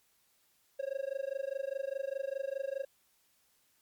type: tone with amplitude modulation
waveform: triangle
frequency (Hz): 544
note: C#5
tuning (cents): -33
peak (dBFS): -28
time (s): 0.79-2.85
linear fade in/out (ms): 10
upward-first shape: sine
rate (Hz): 24.9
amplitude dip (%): 100
effects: white hiss -71 dBFS RMS until 3.81 s + MP3 96 kbps